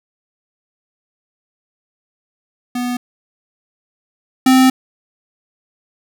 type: tone pair in turn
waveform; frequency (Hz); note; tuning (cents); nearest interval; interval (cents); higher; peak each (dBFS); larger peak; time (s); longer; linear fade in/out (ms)
square; 246 / 259.9; B3 / C4; -7 / -11; minor second; 96; second; -19 / -8; second; 2.75-2.97 / 4.46-4.7; second; 5
effects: none